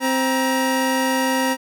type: tone pair together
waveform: 25% pulse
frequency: 261.6 / 946.6 Hz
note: C4 / A#5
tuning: 0 / +26 cents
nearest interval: octave + minor seventh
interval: 2226 cents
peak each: -16 / -18 dBFS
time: 0-1.57 s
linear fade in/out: 50 ms
effects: none